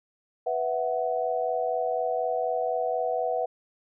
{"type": "chord", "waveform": "sine", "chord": "B suspended fourth", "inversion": "none", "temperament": "equal with one note detuned", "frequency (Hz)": [493.9, 659.3, 743.4], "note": ["B4", "E5", "F#5"], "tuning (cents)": [0, 0, 8], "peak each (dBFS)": [-29, -29, -29], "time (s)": [0.46, 3.46], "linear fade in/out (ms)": 10, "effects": []}